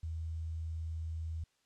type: tone with quantisation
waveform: sine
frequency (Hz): 80.9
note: E2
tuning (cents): -32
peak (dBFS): -36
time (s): 0.03-1.44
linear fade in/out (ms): 5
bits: 11
effects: white hiss -75 dBFS RMS until 1.65 s + low-pass 7000 Hz 12 dB/octave

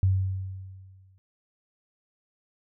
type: tone with exponential decay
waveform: sine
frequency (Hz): 94.9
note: F#2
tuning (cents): +44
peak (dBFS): -17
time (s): 0.03-1.18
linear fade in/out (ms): 0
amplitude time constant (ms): 250
effects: none

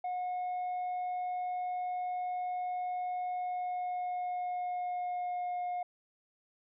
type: tone with pitch glide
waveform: sine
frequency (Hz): 725 to 716.3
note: F#5 to F5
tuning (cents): -35 to +44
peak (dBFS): -30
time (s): 0.04-5.83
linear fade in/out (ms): 5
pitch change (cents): -21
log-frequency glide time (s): 3.34-5.61
effects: tanh soft clip ceiling -32 dBFS

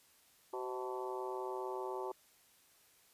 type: harmonic tone with a mistuned harmonic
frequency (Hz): 126.4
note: B2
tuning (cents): +41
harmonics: 3 / 4 / 5 / 6 / 7 / 8 / 9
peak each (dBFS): -41 / -47 / -49 / -52 / -44 / -50 / -51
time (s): 0.53-2.12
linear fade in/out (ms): 5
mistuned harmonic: 4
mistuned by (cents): +36
effects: white hiss -67 dBFS RMS until 3.13 s + resampled to 32000 Hz

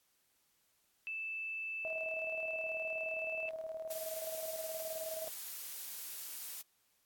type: tone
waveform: sine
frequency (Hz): 2637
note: E7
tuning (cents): 0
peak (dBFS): -38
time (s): 1.07-3.49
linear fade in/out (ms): 0
type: tone with tremolo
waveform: sine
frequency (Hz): 641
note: E5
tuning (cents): -49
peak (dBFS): -38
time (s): 1.85-5.28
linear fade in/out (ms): 0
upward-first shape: square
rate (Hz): 19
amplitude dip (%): 50
type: noise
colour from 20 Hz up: blue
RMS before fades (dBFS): -44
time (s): 3.9-6.62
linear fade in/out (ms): 10
effects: white hiss -75 dBFS RMS until 7.05 s + AAC 64 kbps

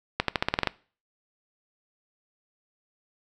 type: accelerating click train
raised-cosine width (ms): 0.3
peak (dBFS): -6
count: 9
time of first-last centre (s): 0.2-0.673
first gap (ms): 83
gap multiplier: 0.9
effects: noise-tail reverb RT60 0.4 s tail -21 dB re dry

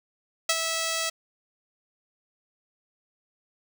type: tone with ADSR envelope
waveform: 5% pulse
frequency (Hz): 653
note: E5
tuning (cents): -17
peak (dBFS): -8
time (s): 0.49-1.1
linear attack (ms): 6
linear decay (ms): 43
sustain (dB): -7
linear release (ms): 10
effects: none

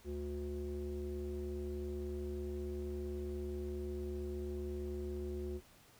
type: tone with low-pass filter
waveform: square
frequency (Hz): 72.6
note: D2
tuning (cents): -19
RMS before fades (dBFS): -41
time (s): 0.04-5.61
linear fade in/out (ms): 50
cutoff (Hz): 390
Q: 6.6
effects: pink hiss -63 dBFS RMS until 5.99 s

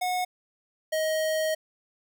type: tone pair in turn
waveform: square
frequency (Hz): 729 / 629.2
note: F#5 / D#5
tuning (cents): -26 / +19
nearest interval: minor third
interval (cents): 255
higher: first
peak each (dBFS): -26 / -25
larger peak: second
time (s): 0.01-0.25 / 0.92-1.55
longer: second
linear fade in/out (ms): 10
effects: none

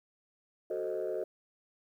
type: chord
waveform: sine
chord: F# diminished seventh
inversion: none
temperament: equal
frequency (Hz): 370 / 440 / 523.3 / 622.3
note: F#4 / A4 / C5 / Eb5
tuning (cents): 0 / 0 / 0 / 0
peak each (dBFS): -36 / -36 / -38 / -37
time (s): 0.7-1.24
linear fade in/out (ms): 5
effects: tanh soft clip ceiling -26 dBFS + 11-bit

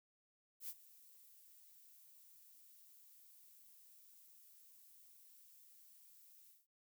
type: noise with ADSR envelope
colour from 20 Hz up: violet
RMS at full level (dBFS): -45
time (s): 0.6-6.67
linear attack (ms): 86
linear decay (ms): 48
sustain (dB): -19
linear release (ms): 190
effects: noise-tail reverb RT60 0.1 s tail -22 dB re dry

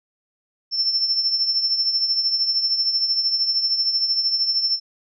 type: tone with tremolo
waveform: sine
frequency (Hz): 5360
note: E8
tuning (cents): +28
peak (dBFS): -15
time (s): 0.71-4.8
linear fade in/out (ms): 50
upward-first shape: triangle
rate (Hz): 13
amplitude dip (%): 65
effects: none

